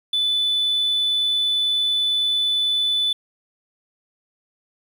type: tone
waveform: triangle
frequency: 3491 Hz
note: A7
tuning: 14 cents flat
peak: -15 dBFS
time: 0.13-3.13 s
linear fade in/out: 5 ms
effects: tanh soft clip ceiling -14 dBFS + 8-bit